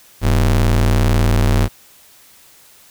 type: ring-modulated tone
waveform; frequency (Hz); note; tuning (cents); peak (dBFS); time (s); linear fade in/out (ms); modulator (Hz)
square; 71.2; C#2; +47; -9; 0.21-1.69; 50; 30.2
effects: white hiss -47 dBFS RMS until 2.9 s